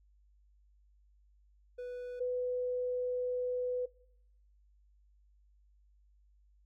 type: tone pair in turn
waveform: triangle / sine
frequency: 493.9 / 497.9 Hz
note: B4 / B4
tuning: 0 / +14 cents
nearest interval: unison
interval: 14 cents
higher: second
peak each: -37 / -31 dBFS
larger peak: second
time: 1.78-2.2 / 2.2-3.86 s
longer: second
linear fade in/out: 10 ms
effects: noise-tail reverb RT60 0.8 s tail -22 dB re dry + added 50 Hz sine -63 dBFS peak until 6.65 s